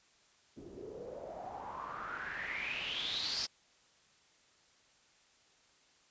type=noise with low-pass filter sweep; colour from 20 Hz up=white; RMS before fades=-41 dBFS; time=0.56-3.47 s; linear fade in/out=20 ms; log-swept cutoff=310 to 5200 Hz; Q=6.9; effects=white hiss -67 dBFS RMS until 6.1 s + resampled to 16000 Hz